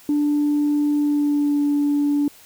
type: tone with pitch glide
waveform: sine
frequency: 293.7 to 289.5 Hz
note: D4 to D4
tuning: 0 to -25 cents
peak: -15 dBFS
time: 0.09-2.28 s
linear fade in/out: 2 ms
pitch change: -25 cents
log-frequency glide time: 0.95-1.62 s
effects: tanh soft clip ceiling -13 dBFS + white hiss -48 dBFS RMS until 2.45 s